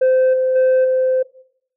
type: tone with level steps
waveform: sine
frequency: 517 Hz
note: C5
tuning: 21 cents flat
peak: -8 / -13 / -8 / -12 dBFS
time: 0.01-1.23 s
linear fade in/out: 10 ms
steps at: 0.33 / 0.55 / 0.84 s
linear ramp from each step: 10 ms
effects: noise-tail reverb RT60 0.7 s tail -20 dB re dry + tanh soft clip ceiling -10 dBFS